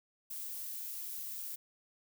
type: noise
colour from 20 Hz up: violet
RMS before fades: -42 dBFS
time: 0.3-1.56 s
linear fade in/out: 10 ms
effects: none